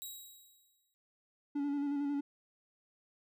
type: tone with exponential decay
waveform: 10% pulse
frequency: 3835 Hz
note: A#7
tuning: 48 cents sharp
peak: -33 dBFS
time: 0.02-0.94 s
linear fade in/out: 0 ms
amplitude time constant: 200 ms
type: tone with vibrato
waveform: triangle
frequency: 285.3 Hz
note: C#4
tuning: 50 cents sharp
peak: -30 dBFS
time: 1.55-2.21 s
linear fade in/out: 10 ms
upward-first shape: square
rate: 11 Hz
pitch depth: 25 cents each way
effects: none